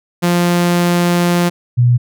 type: tone pair in turn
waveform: sawtooth / sine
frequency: 174.61 / 121.77 Hz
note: F3 / B2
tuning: 0 / -24 cents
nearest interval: tritone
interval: 624 cents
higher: first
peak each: -7 dBFS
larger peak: neither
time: 0.22-1.5 / 1.77-1.98 s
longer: first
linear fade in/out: 20 ms
effects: none